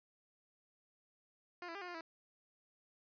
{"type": "tone with pitch steps", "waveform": "10% pulse", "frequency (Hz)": [353.5, 332.8, 400.2, 358.5, 351.4, 327.4], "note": ["F4", "E4", "G4", "F4", "F4", "E4"], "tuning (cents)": [21, 17, 36, 45, 11, -12], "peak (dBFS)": -36, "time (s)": [1.62, 2.01], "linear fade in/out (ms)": 2, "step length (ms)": 65, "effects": ["resampled to 11025 Hz", "13-bit"]}